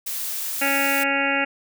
blue noise, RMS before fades -28 dBFS, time 0.06-1.04 s, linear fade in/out 10 ms
harmonic tone, 277.2 Hz, C#4, in tune, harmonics 1 / 2 / 3 / 5 / 6 / 7 / 8 / 9 / 10, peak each -28 / -28 / -28 / -28 / -28 / -28 / -28 / -28 / -28 dBFS, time 0.61-1.45 s, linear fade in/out 10 ms
effects none

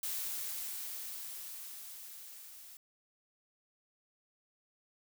blue noise with level ramp, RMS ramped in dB -37 to -53 dBFS, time 0.03-2.77 s, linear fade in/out 2 ms, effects none

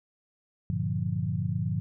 sine chord, G minor seventh, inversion none, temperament equal, 98 / 116.54 / 146.83 / 174.61 Hz, G2 / Bb2 / D3 / F3, 0 / 0 / 0 / 0 cents, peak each -32 dBFS, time 0.7-1.8 s, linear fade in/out 0 ms, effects none

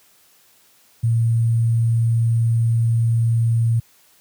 sine tone with sample-and-hold, 115.1 Hz, A#2, 22 cents flat, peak -14 dBFS, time 1.03-3.8 s, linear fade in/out 10 ms, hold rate 8820 Hz, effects white hiss -55 dBFS RMS until 4.2 s + high-pass 60 Hz 12 dB/octave

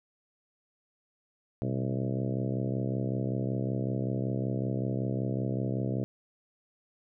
harmonic tone with a mistuned harmonic, 65.3 Hz, C2, 3 cents flat, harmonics 2 / 3 / 4 / 5 / 6 / 7 / 8 / 9 / 10, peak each -31 / -35 / -37 / -39 / -41 / -42 / -43 / -44 / -45 dBFS, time 1.62-6.04 s, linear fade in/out 0 ms, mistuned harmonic 2, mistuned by -110 cents, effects none

